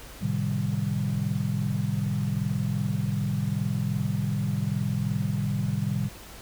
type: chord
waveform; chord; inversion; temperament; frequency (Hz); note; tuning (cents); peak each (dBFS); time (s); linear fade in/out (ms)
sine; A half-diminished seventh; none; equal with one note detuned; 110 / 130.81 / 153.42 / 196; A2 / C3 / Eb3 / G3; 0 / 0 / -24 / 0; -30; 0.21-6.09; 20
effects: added 50 Hz sine -48 dBFS peak until 6.41 s + pink hiss -45 dBFS RMS until 6.41 s